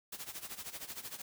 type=noise with tremolo; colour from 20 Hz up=white; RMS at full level=-42 dBFS; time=0.12-1.22 s; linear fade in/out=5 ms; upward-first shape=sine; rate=13 Hz; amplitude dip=80%; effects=none